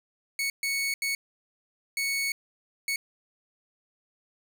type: tone bursts at uneven times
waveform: sawtooth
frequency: 2217 Hz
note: C#7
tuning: in tune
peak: -23 dBFS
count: 5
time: 0.39-0.5 / 0.63-0.94 / 1.02-1.15 / 1.97-2.32 / 2.88-2.96 s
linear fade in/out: 2 ms
effects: none